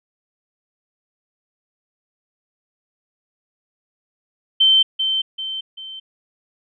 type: tone with echo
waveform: sine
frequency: 3100 Hz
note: G7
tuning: 20 cents flat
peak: -10 dBFS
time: 4.6-4.83 s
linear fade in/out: 10 ms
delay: 390 ms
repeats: 3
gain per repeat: -7 dB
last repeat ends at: 6 s
effects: none